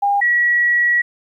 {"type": "tone pair in turn", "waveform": "sine", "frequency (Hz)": [807, 1924.5], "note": ["G#5", "B6"], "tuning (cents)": [-50, -45], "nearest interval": "octave + minor third", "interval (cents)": 1505, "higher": "second", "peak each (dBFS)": [-13, -12], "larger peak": "second", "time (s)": [[0.02, 0.21], [0.21, 1.02]], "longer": "second", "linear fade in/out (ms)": 10, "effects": ["9-bit"]}